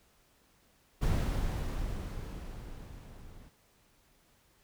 brown noise with level ramp, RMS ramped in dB -28 to -52 dBFS, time 1.01-3.5 s, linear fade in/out 20 ms, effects pink hiss -67 dBFS RMS until 4.63 s

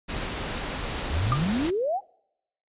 pink noise, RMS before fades -31 dBFS, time 0.08-1.71 s, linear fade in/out 20 ms
sine exponential sweep, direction up, 65.41 to 847 Hz, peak -23 dBFS, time 1.09-2.01 s, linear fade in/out 50 ms
sine tone with exponential decay, 1200 Hz, D6, 37 cents sharp, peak -18 dBFS, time 1.32-1.42 s, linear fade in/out 1 ms, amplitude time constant 20 ms
effects noise-tail reverb RT60 0.8 s tail -26 dB re dry + resampled to 8000 Hz

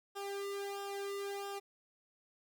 sawtooth tone with flanger, 399 Hz, G4, 31 cents sharp, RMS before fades -41 dBFS, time 0.15-1.6 s, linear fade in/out 20 ms, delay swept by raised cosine 0.46 to 1.25 ms, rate 1.5 Hz, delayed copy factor -0.9, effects none

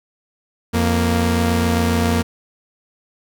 sawtooth tone pair together, 86.99 / 233.1 Hz, F2 / A#3, -6 / 0 cents, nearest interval octave + perfect fourth, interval 1706 cents, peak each -14 dBFS, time 0.73-2.23 s, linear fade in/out 20 ms, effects none

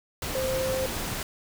sine tone in noise, 523.3 Hz, C5, in tune, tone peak -26 dBFS, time 0.35-0.86 s, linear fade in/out 2 ms, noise pink, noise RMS -32 dBFS, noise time 0.22-1.23 s, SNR +3 dB, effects none

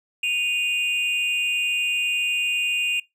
triangle tone pair together, 2482 / 2794 Hz, D#7 / F7, -5 / 0 cents, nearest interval major second, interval 205 cents, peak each -21 dBFS, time 0.23-3 s, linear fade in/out 5 ms, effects noise-tail reverb RT60 0.2 s tail -24 dB re dry + tanh soft clip ceiling -15 dBFS

